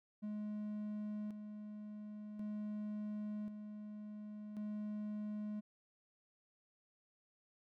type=tone with tremolo; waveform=triangle; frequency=210.4 Hz; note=G#3; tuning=23 cents sharp; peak=-38 dBFS; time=0.22-5.61 s; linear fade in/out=20 ms; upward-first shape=square; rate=0.46 Hz; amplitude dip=50%; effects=none